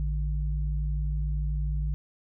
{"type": "tone pair together", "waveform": "sine", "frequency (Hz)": [55.66, 148.6], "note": ["A1", "D3"], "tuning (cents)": [21, 21], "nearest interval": "octave + perfect fourth", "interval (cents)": 1700, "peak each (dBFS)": [-26, -33], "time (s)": [0, 1.94], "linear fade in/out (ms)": 0, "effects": []}